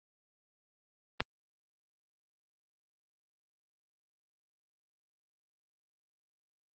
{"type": "clicks", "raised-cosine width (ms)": 0.3, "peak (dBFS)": [-29, -11], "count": 2, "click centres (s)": [1.2, 1.205], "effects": ["high-pass 150 Hz 12 dB/octave", "Opus 24 kbps"]}